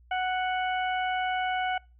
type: harmonic tone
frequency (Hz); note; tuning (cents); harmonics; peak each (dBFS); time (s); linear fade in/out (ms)
740; F#5; 0; 1 / 2 / 3 / 4; -27 / -33 / -37 / -39; 0.11-1.78; 5
effects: noise-tail reverb RT60 0.3 s tail -26 dB re dry + added 60 Hz sine -54 dBFS peak until 1.99 s